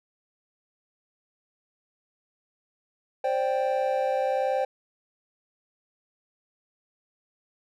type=chord; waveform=triangle; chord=C suspended second; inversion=none; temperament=equal with one note detuned; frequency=526.3 / 587.3 / 784 Hz; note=C5 / D5 / G5; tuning=+10 / 0 / 0 cents; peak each=-24 / -28 / -26 dBFS; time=3.24-4.65 s; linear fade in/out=5 ms; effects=none